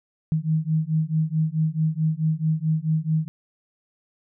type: beating tone pair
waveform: sine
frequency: 155.56 / 160.16 Hz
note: D#3 / E3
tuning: 0 / -50 cents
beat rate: 4.6 Hz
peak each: -23 dBFS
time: 0.32-3.28 s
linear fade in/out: 0 ms
effects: none